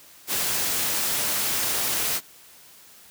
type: noise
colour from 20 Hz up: white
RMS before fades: -25 dBFS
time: 0.27-2.21 s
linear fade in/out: 50 ms
effects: white hiss -50 dBFS RMS until 3.1 s + high-pass 60 Hz 12 dB/octave